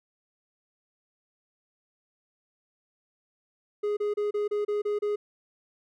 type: tone bursts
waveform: triangle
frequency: 415.3 Hz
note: G#4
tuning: in tune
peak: -23 dBFS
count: 8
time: 3.83-5.16 s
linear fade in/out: 10 ms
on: 140 ms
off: 30 ms
effects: none